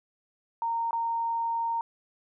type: tone with dropouts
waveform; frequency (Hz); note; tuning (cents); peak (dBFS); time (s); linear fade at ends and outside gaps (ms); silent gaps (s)
sine; 923; A#5; -17; -26; 0.62-1.81; 1; 0.909-0.93
effects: none